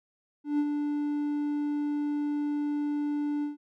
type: tone with ADSR envelope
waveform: triangle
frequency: 293.3 Hz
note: D4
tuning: 2 cents flat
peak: -20 dBFS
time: 0.44-3.57 s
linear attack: 150 ms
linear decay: 53 ms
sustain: -5 dB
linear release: 140 ms
effects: none